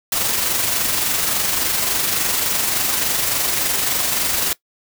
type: noise with amplitude modulation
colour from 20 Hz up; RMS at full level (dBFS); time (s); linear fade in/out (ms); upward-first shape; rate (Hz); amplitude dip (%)
white; -18; 0.12-4.53; 2; sine; 23.5; 35
effects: noise-tail reverb RT60 0.1 s tail -20 dB re dry